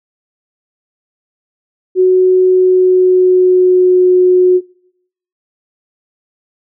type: tone with pitch glide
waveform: sine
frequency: 370 to 364.7 Hz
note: F#4 to F#4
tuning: 0 to -25 cents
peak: -5 dBFS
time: 1.95-4.61 s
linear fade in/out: 50 ms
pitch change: -25 cents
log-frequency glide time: 2.47-4.09 s
effects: noise-tail reverb RT60 0.8 s tail -25 dB re dry